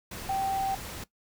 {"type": "tone in noise", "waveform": "sine", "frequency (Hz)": 777, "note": "G5", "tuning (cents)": -16, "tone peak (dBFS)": -26, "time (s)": [0.29, 0.75], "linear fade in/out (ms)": 5, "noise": "pink", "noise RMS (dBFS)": -40, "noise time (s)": [0.11, 1.04], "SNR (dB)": 11, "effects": ["noise-tail reverb RT60 0.1 s tail -17 dB re dry"]}